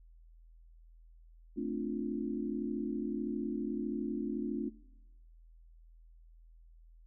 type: chord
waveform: sine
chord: D minor seventh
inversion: second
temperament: equal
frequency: 220 / 261.6 / 293.7 / 349.2 Hz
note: A3 / C4 / D4 / F4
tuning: 0 / 0 / 0 / 0 cents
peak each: -39 / -39 / -38 / -40 dBFS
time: 1.56-4.7 s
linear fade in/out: 20 ms
effects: noise-tail reverb RT60 0.9 s tail -21 dB re dry + added 41 Hz sine -55 dBFS peak until 7.06 s

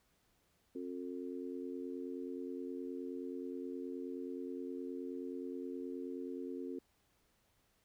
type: harmonic tone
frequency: 89.5 Hz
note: F2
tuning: 43 cents sharp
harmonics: 3 / 4 / 5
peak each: -43 / -45 / -47 dBFS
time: 0.75-6.79 s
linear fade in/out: 5 ms
effects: pink hiss -75 dBFS RMS until 7.84 s

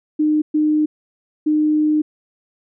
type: tone bursts at uneven times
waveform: sine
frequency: 304.8 Hz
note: D#4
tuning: 36 cents flat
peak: -13 dBFS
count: 3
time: 0.19-0.42 / 0.54-0.86 / 1.46-2.02 s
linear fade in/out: 10 ms
effects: none

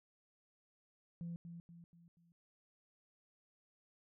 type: tone with echo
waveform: sine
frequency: 170 Hz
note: F3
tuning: 46 cents flat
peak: -40 dBFS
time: 1.21-1.36 s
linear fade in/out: 0 ms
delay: 240 ms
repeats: 4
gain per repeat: -7 dB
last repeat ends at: 2.32 s
effects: tanh soft clip ceiling -38 dBFS

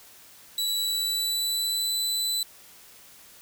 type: tone with pitch glide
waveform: sawtooth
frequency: 3936 to 3996 Hz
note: B7 to B7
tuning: -7 to +20 cents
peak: -22 dBFS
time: 0.58-2.43 s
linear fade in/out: 2 ms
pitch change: +27 cents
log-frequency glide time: 0.78-1.91 s
effects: white hiss -51 dBFS RMS until 3.41 s

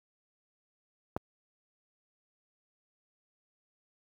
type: click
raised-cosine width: 1 ms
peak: -17 dBFS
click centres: 1.165 s
effects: high-pass 60 Hz 12 dB/octave + 9-bit

